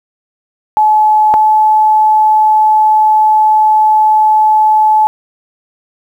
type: tone pair in turn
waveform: sine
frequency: 857 / 861.7 Hz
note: A5 / A5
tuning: -46 / -36 cents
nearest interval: unison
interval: 10 cents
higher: second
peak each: -5 dBFS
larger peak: neither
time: 0.77-1.34 / 1.34-5.07 s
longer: second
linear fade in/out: 0 ms
effects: 7-bit